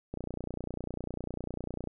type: click train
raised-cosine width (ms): 2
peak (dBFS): -23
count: 53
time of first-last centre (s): 0.14-1.873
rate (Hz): 30
effects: none